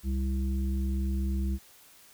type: harmonic tone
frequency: 66 Hz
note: C2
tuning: 16 cents sharp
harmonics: 1 / 3 / 5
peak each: -27 / -34 / -41 dBFS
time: 0.03-1.59 s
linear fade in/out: 50 ms
effects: white hiss -56 dBFS RMS until 2.13 s